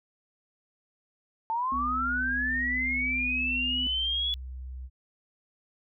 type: linear sweep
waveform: sine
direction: up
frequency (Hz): 880 to 3416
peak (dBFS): -26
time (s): 1.5-4.34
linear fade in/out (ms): 0
type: tone with pitch glide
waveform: sine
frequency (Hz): 63 to 64.03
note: B1 to C2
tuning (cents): +35 to -37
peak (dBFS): -36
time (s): 1.71-4.9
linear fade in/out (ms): 50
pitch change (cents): +28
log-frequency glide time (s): 4.27-4.39
type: tone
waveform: sine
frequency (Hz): 251.1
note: B3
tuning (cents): +29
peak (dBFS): -35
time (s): 1.72-3.87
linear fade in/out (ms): 0
effects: none